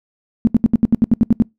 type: tone bursts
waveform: sine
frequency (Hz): 228.1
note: A#3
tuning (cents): -37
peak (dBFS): -7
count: 11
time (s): 0.45-1.422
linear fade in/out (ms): 0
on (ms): 22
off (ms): 73
effects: noise-tail reverb RT60 0.2 s tail -26 dB re dry